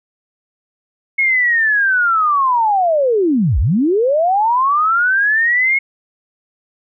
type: linear two-way sweep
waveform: sine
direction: down then up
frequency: 2185 to 49.16 to 2185 Hz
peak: -11 dBFS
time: 1.18-5.79 s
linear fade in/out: 10 ms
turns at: 3.59 s
effects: none